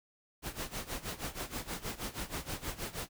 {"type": "noise with tremolo", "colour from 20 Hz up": "pink", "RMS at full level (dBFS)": -37, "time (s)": [0.42, 3.09], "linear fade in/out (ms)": 50, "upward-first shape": "sine", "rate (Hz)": 6.3, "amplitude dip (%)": 85, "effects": []}